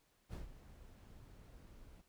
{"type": "noise with ADSR envelope", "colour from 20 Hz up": "brown", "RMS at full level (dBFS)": -44, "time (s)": [0.29, 2.02], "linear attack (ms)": 42, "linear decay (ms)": 130, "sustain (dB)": -13, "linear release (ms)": 16, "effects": ["pink hiss -75 dBFS RMS until 2.08 s"]}